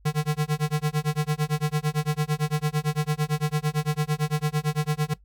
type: tone with tremolo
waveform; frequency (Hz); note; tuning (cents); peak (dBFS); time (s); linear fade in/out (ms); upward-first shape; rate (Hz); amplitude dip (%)
square; 151.2; D#3; -49; -20; 0.05-5.14; 10; sine; 8.9; 100
effects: noise-tail reverb RT60 0.1 s tail -18 dB re dry + added 50 Hz sine -52 dBFS peak until 5.24 s